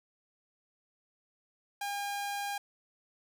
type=tone; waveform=sawtooth; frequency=808 Hz; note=G#5; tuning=48 cents flat; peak=-30 dBFS; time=1.81-2.58 s; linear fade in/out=5 ms; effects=none